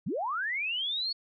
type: linear sweep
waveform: sine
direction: up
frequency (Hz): 121.1 to 4435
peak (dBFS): -29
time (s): 0.06-1.13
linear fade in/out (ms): 10
effects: none